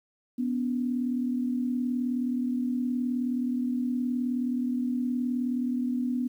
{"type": "tone pair together", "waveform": "sine", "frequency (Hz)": [246.8, 285.9], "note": ["B3", "D4"], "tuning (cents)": [-1, -46], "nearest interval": "minor third", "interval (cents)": 255, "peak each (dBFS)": [-26, -34], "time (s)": [0.38, 6.28], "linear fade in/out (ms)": 10, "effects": ["10-bit"]}